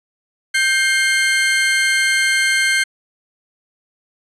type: tone pair together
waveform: 35% pulse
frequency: 1568 / 2129 Hz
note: G6 / C7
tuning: 0 / +30 cents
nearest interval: perfect fourth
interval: 530 cents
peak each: -15 dBFS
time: 0.54-2.84 s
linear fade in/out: 10 ms
effects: resampled to 24000 Hz